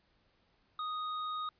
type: tone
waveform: square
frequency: 1244.5 Hz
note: D#6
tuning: in tune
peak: -36 dBFS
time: 0.79-1.49 s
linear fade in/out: 2 ms
effects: pink hiss -72 dBFS RMS until 1.59 s + resampled to 11025 Hz